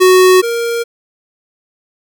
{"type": "tone pair in turn", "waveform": "square", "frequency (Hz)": [370, 467.4], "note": ["F#4", "A#4"], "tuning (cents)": [0, 5], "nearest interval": "major third", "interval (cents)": 405, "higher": "second", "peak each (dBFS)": [-5, -15], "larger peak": "first", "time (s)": [[0, 0.42], [0.42, 0.84]], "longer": "neither", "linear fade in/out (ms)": 20, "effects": []}